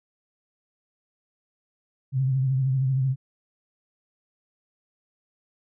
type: tone with vibrato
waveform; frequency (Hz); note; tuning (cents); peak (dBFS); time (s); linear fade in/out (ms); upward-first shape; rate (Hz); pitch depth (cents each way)
sine; 132.3; C3; +20; -20; 2.12-3.16; 50; triangle; 13; 66
effects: none